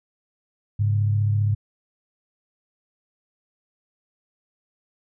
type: tone pair together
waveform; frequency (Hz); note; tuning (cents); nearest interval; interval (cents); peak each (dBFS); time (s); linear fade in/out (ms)
sine; 103.5 / 138.59; G#2 / C#3; -5 / 0; perfect fourth; 505; -18 / -29; 0.79-1.55; 10
effects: none